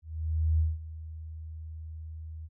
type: tone with ADSR envelope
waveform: sine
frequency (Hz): 79.4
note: D#2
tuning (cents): +36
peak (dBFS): -21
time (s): 0.02-2.49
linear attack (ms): 570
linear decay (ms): 190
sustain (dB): -17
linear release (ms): 40
effects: none